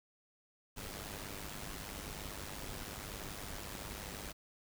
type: noise with amplitude modulation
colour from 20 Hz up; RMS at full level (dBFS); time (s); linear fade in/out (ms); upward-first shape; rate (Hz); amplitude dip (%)
pink; -42; 0.76-4.33; 20; sine; 101; 65
effects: none